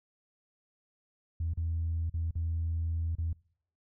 sine tone with dropouts, 82.5 Hz, E2, 2 cents sharp, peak -28 dBFS, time 1.4-3.33 s, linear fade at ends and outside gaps 5 ms, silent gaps 1.537-1.573 / 2.097-2.14 / 2.31-2.354 / 3.153-3.184 s, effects noise-tail reverb RT60 0.6 s tail -25 dB re dry + tanh soft clip ceiling -25 dBFS

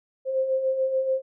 sine beating tone pair, 521 / 527.9 Hz, C5 / C5, -7 / +15 cents, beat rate 6.9 Hz, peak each -31 / -22 dBFS, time 0.25-1.22 s, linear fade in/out 50 ms, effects none

